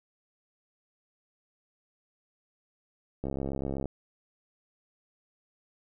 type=click train; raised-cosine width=2 ms; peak=-20 dBFS; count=43; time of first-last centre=3.24-3.857 s; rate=68.1 Hz; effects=none